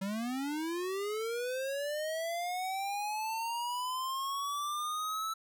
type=linear sweep; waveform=square; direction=up; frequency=188.2 to 1318.5 Hz; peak=-34 dBFS; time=0.01-5.34 s; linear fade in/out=10 ms; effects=none